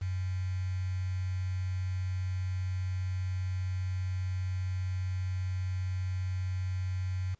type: tone with quantisation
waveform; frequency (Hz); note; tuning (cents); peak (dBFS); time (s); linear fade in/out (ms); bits
sine; 92.5; F#2; 0; -30; 0.01-7.35; 10; 8
effects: pink hiss -71 dBFS RMS until 7.39 s + resampled to 16000 Hz